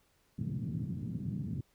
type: band-pass noise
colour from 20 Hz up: pink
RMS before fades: -37 dBFS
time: 0.38-1.61 s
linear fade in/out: 5 ms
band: 110 to 210 Hz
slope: 24 dB/octave
effects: pink hiss -71 dBFS RMS until 1.74 s